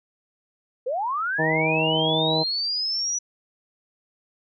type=linear sweep; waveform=sine; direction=up; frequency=466.2 to 5920 Hz; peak=-23 dBFS; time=0.86-3.19 s; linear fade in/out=10 ms
type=harmonic tone; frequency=158.8 Hz; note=D#3; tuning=36 cents sharp; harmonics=1 / 2 / 3 / 4 / 5 / 6; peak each=-27 / -28 / -27 / -27 / -30 / -31 dBFS; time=1.38-2.44 s; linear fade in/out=20 ms
effects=none